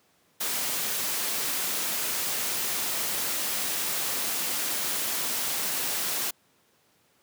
white noise, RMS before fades -29 dBFS, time 0.4-6.31 s, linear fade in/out 10 ms, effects pink hiss -65 dBFS RMS until 7.22 s + high-pass 150 Hz 12 dB/octave

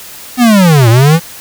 square linear two-way sweep, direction down then up, 255.2 to 110 to 172 Hz, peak -4 dBFS, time 0.37-1.2 s, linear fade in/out 50 ms, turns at 0.89 s, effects white hiss -30 dBFS RMS until 1.4 s

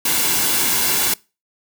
white noise with comb filter, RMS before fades -18 dBFS, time 0.05-1.14 s, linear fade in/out 5 ms, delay 1.6 ms, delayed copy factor -0.5, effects noise-tail reverb RT60 0.3 s tail -24 dB re dry

